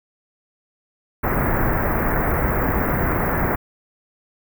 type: band-stop noise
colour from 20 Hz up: pink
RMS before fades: -20 dBFS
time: 1.23-3.56 s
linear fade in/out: 10 ms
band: 2000 to 15000 Hz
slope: 48 dB/octave
effects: none